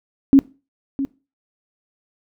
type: tone with echo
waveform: sine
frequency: 273.8 Hz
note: C#4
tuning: 21 cents flat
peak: -6 dBFS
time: 0.33-0.39 s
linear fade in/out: 0 ms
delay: 660 ms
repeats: 1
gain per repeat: -13 dB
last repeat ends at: 1.05 s
effects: noise-tail reverb RT60 0.3 s tail -20 dB re dry